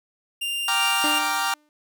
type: tone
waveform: 45% pulse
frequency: 2794 Hz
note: F7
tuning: in tune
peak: -25 dBFS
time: 0.41-1.19 s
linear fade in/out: 10 ms
type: chord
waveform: sawtooth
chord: G minor seventh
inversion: none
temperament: equal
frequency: 784 / 932.3 / 1174.7 / 1396.9 Hz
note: G5 / Bb5 / D6 / F6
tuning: 0 / 0 / 0 / 0 cents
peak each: -24 dBFS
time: 0.68-1.54 s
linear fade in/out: 2 ms
type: tone with exponential decay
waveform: sawtooth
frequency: 299.6 Hz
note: D4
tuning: 35 cents sharp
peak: -20 dBFS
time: 1.04-1.69 s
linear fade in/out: 1 ms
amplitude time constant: 140 ms
effects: none